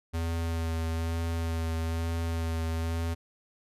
square tone with vibrato, 82.41 Hz, E2, in tune, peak -29 dBFS, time 0.13-3.15 s, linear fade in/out 20 ms, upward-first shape sine, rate 1.1 Hz, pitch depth 17 cents each way, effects resampled to 32000 Hz

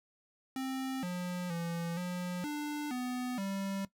square tone with pitch steps, 263.6 / 178.9 / 169.1 / 179 / 296.2 / 249.8 / 195.5 Hz, C4 / F3 / E3 / F3 / D4 / B3 / G3, +13 / +42 / +44 / +43 / +15 / +20 / -4 cents, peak -35 dBFS, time 0.56-3.85 s, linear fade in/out 2 ms, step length 470 ms, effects noise-tail reverb RT60 0.1 s tail -17 dB re dry

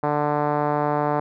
5% pulse tone with low-pass filter, 147.8 Hz, D3, 11 cents sharp, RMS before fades -22 dBFS, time 0.03-1.2 s, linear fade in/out 5 ms, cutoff 860 Hz, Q 1.4, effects none

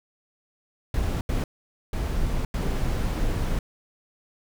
brown noise bursts at uneven times, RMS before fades -25 dBFS, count 4, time 0.94-1.21 / 1.29-1.44 / 1.93-2.45 / 2.54-3.59 s, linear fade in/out 2 ms, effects none

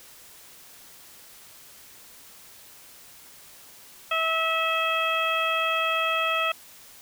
harmonic tone, 649 Hz, E5, 27 cents flat, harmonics 1 / 2 / 3 / 4 / 5, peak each -30 / -26 / -34 / -27 / -31 dBFS, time 4.11-6.52 s, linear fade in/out 5 ms, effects white hiss -49 dBFS RMS until 7.01 s

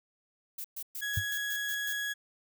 violet noise bursts, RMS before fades -39 dBFS, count 8, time 0.58-1.932 s, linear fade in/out 5 ms, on 64 ms, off 120 ms
35% pulse tone, 1668 Hz, G#6, 7 cents sharp, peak -30 dBFS, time 1.01-2.14 s, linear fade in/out 20 ms
sine tone with exponential decay, 98 Hz, G2, in tune, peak -24 dBFS, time 1.17-1.25 s, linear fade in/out 5 ms, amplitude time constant 17 ms
effects none

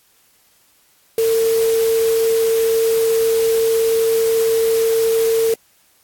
sine tone in noise, 452.3 Hz, A4, 48 cents sharp, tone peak -13 dBFS, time 1.18-5.54 s, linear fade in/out 2 ms, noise white, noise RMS -28 dBFS, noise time 1.18-5.54 s, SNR +12 dB, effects white hiss -56 dBFS RMS until 6.03 s + AAC 64 kbps

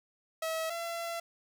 sawtooth tone pair in turn, 645 / 676.4 Hz, E5 / E5, -38 / +44 cents, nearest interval minor second, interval 82 cents, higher second, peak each -28 / -31 dBFS, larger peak first, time 0.42-0.7 / 0.7-1.2 s, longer second, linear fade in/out 5 ms, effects none

